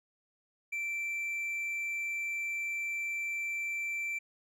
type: tone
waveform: triangle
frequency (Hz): 2341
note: D7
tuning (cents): -6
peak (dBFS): -31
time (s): 0.72-4.19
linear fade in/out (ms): 10
effects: none